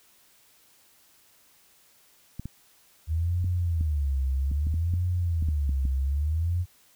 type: clicks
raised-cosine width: 5 ms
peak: -22 dBFS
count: 12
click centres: 2.396 / 2.456 / 3.444 / 3.81 / 4.515 / 4.669 / 4.741 / 4.938 / 5.425 / 5.487 / 5.693 / 5.853 s
type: tone with vibrato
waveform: sine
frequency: 77.1 Hz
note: D#2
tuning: 15 cents flat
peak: -23 dBFS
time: 3.07-6.66 s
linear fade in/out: 50 ms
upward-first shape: sine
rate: 0.62 Hz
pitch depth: 260 cents each way
effects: white hiss -60 dBFS RMS until 6.95 s